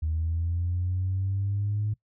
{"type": "linear sweep", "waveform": "sine", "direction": "up", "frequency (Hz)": [77.78, 106.6], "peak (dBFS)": -24, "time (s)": [0.02, 1.94], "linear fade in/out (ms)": 10, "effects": ["noise-tail reverb RT60 0.1 s tail -21 dB re dry", "tanh soft clip ceiling -20 dBFS"]}